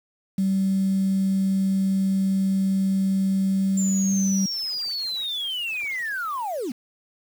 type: tone with pitch glide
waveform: sine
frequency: 192.5 to 193.73 Hz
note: G3 to G3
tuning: -31 to -20 cents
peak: -18 dBFS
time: 0.38-4.46 s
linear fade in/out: 5 ms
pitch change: +11 cents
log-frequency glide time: 3.42-4.17 s
type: linear sweep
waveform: sine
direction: down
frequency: 7270 to 213 Hz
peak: -25 dBFS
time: 3.77-6.72 s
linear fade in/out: 5 ms
effects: tanh soft clip ceiling -14 dBFS + 7-bit